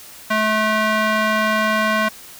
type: tone with band-pass filter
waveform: square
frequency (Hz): 216.3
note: A3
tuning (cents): -29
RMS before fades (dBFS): -18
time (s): 0.3-2.09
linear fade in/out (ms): 10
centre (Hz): 1500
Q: 1.1
effects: white hiss -40 dBFS RMS until 2.39 s